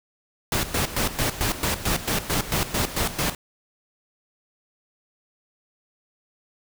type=noise with tremolo; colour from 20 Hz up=pink; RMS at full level=-23 dBFS; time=0.52-3.35 s; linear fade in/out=2 ms; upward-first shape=square; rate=4.5 Hz; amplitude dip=75%; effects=none